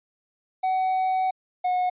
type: tone pair in turn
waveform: triangle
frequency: 751 / 727.9 Hz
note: F#5 / F#5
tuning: +26 / -29 cents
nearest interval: minor second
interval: 55 cents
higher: first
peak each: -19 dBFS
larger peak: neither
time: 0.63-1.31 / 1.64-1.9 s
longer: first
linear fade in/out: 10 ms
effects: resampled to 8000 Hz